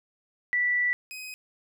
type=tone pair in turn; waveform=sine / sawtooth; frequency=1964 / 2516 Hz; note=B6 / D#7; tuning=-10 / +19 cents; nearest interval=major third; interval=429 cents; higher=second; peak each=-22 / -34 dBFS; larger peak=first; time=0.53-0.93 / 1.11-1.34 s; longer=first; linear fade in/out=0 ms; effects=none